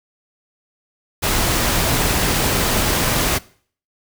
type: noise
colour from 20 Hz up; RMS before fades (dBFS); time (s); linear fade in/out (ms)
pink; -18; 1.22-3.39; 20
effects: noise-tail reverb RT60 0.5 s tail -21 dB re dry